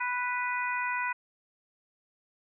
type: harmonic tone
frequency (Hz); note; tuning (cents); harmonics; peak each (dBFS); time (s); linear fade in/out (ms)
493.9; B4; 0; 2 / 3 / 4 / 5; -32 / -34 / -35 / -36; 0-1.13; 10
effects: none